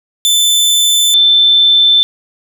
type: tone pair in turn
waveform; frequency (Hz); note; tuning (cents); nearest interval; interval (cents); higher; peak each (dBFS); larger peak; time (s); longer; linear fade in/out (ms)
sawtooth / sine; 3527 / 3539; A7 / A7; +3 / +9; unison; 6; second; -5; neither; 0.25-1.14 / 1.14-2.03; neither; 0
effects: none